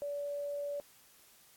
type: tone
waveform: sine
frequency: 575 Hz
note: D5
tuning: 37 cents flat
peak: -35 dBFS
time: 0.02-0.8 s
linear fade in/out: 0 ms
effects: white hiss -62 dBFS RMS until 1.56 s + AAC 64 kbps